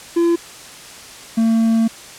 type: tone pair in turn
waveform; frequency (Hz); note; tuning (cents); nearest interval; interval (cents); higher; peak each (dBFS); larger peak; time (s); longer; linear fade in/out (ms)
triangle; 340 / 225.9; F4 / A3; -46 / +46; perfect fifth; 708; first; -10; neither; 0.16-0.36 / 1.37-1.88; second; 10
effects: white hiss -37 dBFS RMS until 2.18 s + low-pass 9000 Hz 12 dB/octave